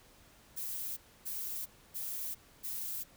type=noise bursts; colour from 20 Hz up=violet; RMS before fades=-39 dBFS; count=4; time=0.56-3.04 s; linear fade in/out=20 ms; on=410 ms; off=280 ms; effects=pink hiss -61 dBFS RMS until 3.16 s